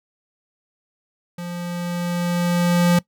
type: tone with level ramp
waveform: square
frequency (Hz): 174.61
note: F3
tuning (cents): 0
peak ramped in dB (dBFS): -29 to -13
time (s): 1.38-2.99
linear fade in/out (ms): 5
effects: noise-tail reverb RT60 0.1 s tail -21 dB re dry